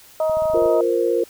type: harmonic tone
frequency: 314.8 Hz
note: D#4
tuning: 20 cents sharp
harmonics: 2 / 3 / 4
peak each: -17 / -29 / -32 dBFS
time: 0.2-0.81 s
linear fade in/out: 2 ms
type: clicks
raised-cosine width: 5 ms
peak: -26 dBFS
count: 9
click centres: 0.297 / 0.371 / 0.422 / 0.456 / 0.5 / 0.536 / 0.574 / 0.622 / 0.659 s
type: chord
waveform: sine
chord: F suspended fourth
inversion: none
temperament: equal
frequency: 349.2 / 466.2 / 523.3 Hz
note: F4 / Bb4 / C5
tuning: 0 / 0 / 0 cents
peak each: -21 / -19 / -23 dBFS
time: 0.54-1.24 s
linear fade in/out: 5 ms
effects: white hiss -47 dBFS RMS until 1.29 s